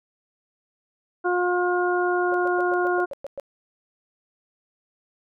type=harmonic tone; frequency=357 Hz; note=F4; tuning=38 cents sharp; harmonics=1 / 2 / 3 / 4; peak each=-22 / -26 / -30 / -27 dBFS; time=1.24-3.06 s; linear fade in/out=20 ms
type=tone bursts; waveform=sine; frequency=558 Hz; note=C#5; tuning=11 cents sharp; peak=-29 dBFS; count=9; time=2.32-3.398 s; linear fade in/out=0 ms; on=22 ms; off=110 ms
effects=none